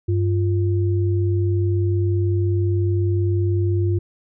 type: tone pair together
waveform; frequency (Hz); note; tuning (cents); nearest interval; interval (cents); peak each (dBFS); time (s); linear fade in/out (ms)
sine; 98 / 348.4; G2 / F4; 0 / -4; octave + minor seventh; 2196; -17 / -24; 0.08-3.99; 10
effects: none